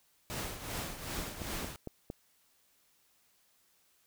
pink noise with tremolo, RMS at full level -37 dBFS, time 0.3-1.76 s, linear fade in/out 0 ms, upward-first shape triangle, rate 2.6 Hz, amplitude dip 70%
click train, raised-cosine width 2 ms, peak -26 dBFS, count 5, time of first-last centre 1.19-2.101 s, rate 4.39 Hz
effects white hiss -70 dBFS RMS until 4.06 s

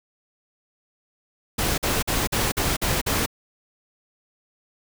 pink noise bursts, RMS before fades -23 dBFS, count 7, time 1.58-3.262 s, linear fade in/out 10 ms, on 200 ms, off 47 ms, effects none

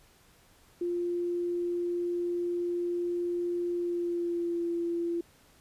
sine tone with pitch glide, 349.2 to 341.2 Hz, F4 to F4, 0 to -40 cents, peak -28 dBFS, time 0.81-5.21 s, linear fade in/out 5 ms, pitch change -40 cents, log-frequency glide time 3.74-4.68 s, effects pink hiss -61 dBFS RMS until 5.6 s + resampled to 32000 Hz

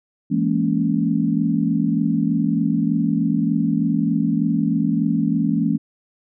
sine chord, A# half-diminished seventh, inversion second, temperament just, 167.82 / 209.8 / 233.1 / 279.7 Hz, E3 / G#3 / A#3 / C#4, +31 / +18 / 0 / +16 cents, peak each -22 dBFS, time 0.3-5.78 s, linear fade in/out 20 ms, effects none

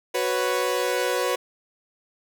sawtooth chord, F# suspended fourth, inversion none, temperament equal, 370 / 493.9 / 554.4 Hz, F#4 / B4 / C#5, 0 / 0 / 0 cents, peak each -24 / -21 / -24 dBFS, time 0.14-1.36 s, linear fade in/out 10 ms, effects none

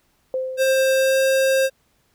sine tone with exponential decay, 519 Hz, C5, 14 cents flat, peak -19 dBFS, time 0.34-1.31 s, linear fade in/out 1 ms, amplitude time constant 210 ms
square tone with pitch glide, 529 to 532.4 Hz, C5 to C5, +19 to +30 cents, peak -16 dBFS, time 0.57-1.7 s, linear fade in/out 50 ms, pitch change +11 cents, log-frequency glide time 0.96-1.2 s
effects pink hiss -64 dBFS RMS until 2.14 s

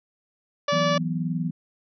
harmonic tone, 578 Hz, D5, 28 cents flat, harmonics 1 / 2 / 3 / 4 / 5 / 6 / 7 / 8 / 9 / 10, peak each -23 / -25 / -32 / -35 / -34 / -35 / -40 / -40 / -41 / -40 dBFS, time 0.68-0.98 s, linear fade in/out 5 ms
sine chord, E suspended second, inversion none, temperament equal, 164.81 / 185 / 246.9 Hz, E3 / F#3 / B3, 0 / 0 / 0 cents, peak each -26 / -30 / -31 dBFS, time 0.72-1.51 s, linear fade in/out 10 ms
effects none

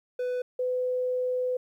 triangle / sine tone pair in turn, 498.1 / 503.3 Hz, B4 / B4, +15 / +33 cents, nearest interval unison, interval 18 cents, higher second, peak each -25 dBFS, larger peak neither, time 0.19-0.42 / 0.59-1.57 s, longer second, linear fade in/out 5 ms, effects 11-bit

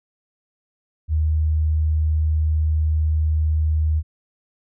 sine tone, 77.78 Hz, D#2, in tune, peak -16 dBFS, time 1.08-4.03 s, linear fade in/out 50 ms, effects none

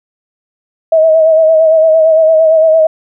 sine tone with vibrato, 639 Hz, D#5, 46 cents sharp, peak -4 dBFS, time 0.92-2.87 s, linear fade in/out 5 ms, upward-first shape sine, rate 8.8 Hz, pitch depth 39 cents each way, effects none

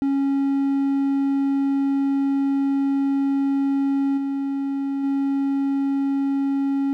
triangle tone with level steps, 275.7 Hz, C#4, 9 cents flat, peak -16 / -20 / -17 dBFS, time 0.02-6.93 s, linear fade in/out 0 ms, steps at 4.17 / 5.03 s, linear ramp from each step 10 ms, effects none

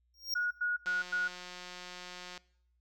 square tone with exponential growth, 5580 Hz, F8, 2 cents flat, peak -29 dBFS, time 0.14-0.34 s, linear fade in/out 2 ms, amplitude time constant 43 ms
sine tone bursts, 1450 Hz, F#6, 35 cents flat, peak -29 dBFS, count 4, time 0.35-1.281 s, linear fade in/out 10 ms, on 160 ms, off 97 ms
click train, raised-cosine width 0.2 ms, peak -28 dBFS, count 274, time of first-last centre 0.86-2.377 s, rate 180 Hz
effects noise-tail reverb RT60 0.7 s tail -22 dB re dry + added 60 Hz sine -70 dBFS peak until 2.8 s

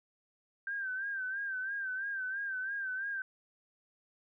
sine tone with vibrato, 1568 Hz, G6, in tune, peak -34 dBFS, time 0.67-3.22 s, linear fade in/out 2 ms, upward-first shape sine, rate 3 Hz, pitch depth 72 cents each way, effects none

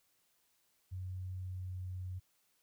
sine tone with pitch glide, 92.5 to 91.86 Hz, F#2 to F#2, 0 to -12 cents, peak -39 dBFS, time 0.91-2.2 s, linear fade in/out 20 ms, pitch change -12 cents, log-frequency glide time 1.38-1.78 s, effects white hiss -75 dBFS RMS until 2.62 s

